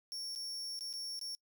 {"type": "tone with dropouts", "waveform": "40% pulse", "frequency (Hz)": 5490, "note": "F8", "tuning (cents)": -31, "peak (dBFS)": -39, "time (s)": [0.12, 1.35], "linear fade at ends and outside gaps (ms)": 0, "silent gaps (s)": [[0.351, 0.359], [0.791, 0.808], [0.929, 0.937], [1.192, 1.213]], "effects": ["noise-tail reverb RT60 0.1 s tail -26 dB re dry"]}